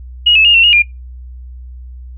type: tone with pitch steps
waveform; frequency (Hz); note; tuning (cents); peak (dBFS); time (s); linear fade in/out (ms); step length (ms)
sine; 2887 / 2606 / 2840 / 2713 / 2864 / 2405; F#7 / E7 / F7 / E7 / F7 / D7; -43 / -20 / +28 / +49 / +43 / +41; -5; 0.26-0.824; 10; 94
effects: noise-tail reverb RT60 0.2 s tail -22 dB re dry + added 62 Hz sine -28 dBFS peak until 2.17 s